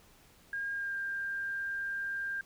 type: tone with pitch glide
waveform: sine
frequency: 1619 to 1594.9 Hz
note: G#6 to G6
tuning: -45 to +29 cents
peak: -33 dBFS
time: 0.53-2.41 s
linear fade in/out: 2 ms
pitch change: -26 cents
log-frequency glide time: 0.73-0.96 s
effects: pink hiss -61 dBFS RMS until 2.45 s